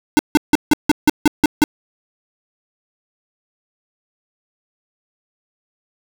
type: tone bursts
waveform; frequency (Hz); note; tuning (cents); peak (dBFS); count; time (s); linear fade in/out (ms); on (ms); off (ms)
square; 300; D4; +37; -8; 9; 0.17-1.639; 0; 21; 160
effects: none